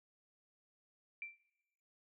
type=tone with exponential decay; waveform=sine; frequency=2349 Hz; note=D7; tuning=in tune; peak=-39 dBFS; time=1.22-1.41 s; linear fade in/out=1 ms; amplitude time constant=41 ms; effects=noise-tail reverb RT60 1.0 s tail -19 dB re dry